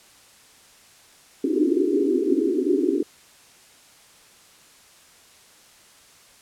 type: band-pass noise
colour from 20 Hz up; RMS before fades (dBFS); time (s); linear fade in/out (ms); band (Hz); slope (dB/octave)
white; -21; 1.44-3.03; 5; 260 to 410; 96
effects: white hiss -52 dBFS RMS until 6.41 s + low-pass 10000 Hz 12 dB/octave